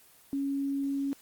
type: tone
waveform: sine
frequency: 277.2 Hz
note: C#4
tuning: in tune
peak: -28 dBFS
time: 0.33-1.13 s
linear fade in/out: 0 ms
effects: white hiss -58 dBFS RMS until 1.21 s + Opus 24 kbps